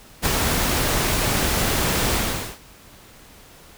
pink noise with ADSR envelope, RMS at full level -18 dBFS, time 0.22-2.59 s, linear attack 38 ms, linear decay 7 ms, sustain -3 dB, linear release 440 ms, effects pink hiss -47 dBFS RMS until 3.77 s

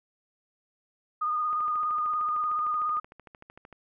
sine tone with vibrato, 1227 Hz, D#6, 25 cents flat, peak -25 dBFS, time 1.21-3 s, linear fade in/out 10 ms, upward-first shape triangle, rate 17 Hz, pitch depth 37 cents each way
click train, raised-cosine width 0.5 ms, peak -32 dBFS, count 30, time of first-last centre 1.53-3.727 s, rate 13.2 Hz
effects none

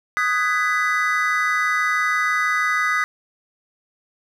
triangle chord, G# minor seventh, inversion second, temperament just, 1245.9 / 1495.1 / 1661.2 / 1993.5 Hz, D#6 / F#6 / G#6 / B6, +2 / +18 / 0 / +16 cents, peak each -20 / -24 / -25 / -20 dBFS, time 0.17-3.04 s, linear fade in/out 0 ms, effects none

